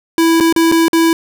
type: tone with dropouts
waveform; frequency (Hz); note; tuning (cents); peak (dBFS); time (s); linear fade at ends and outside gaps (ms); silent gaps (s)
square; 329.6; E4; 0; -9; 0.18-1.13; 1; 0.401-0.407 / 0.526-0.562 / 0.716-0.722 / 0.882-0.931
effects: none